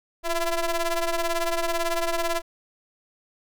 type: ring-modulated tone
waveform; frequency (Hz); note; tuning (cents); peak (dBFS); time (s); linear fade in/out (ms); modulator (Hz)
sawtooth; 338; E4; +43; -16; 0.23-2.42; 50; 329
effects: none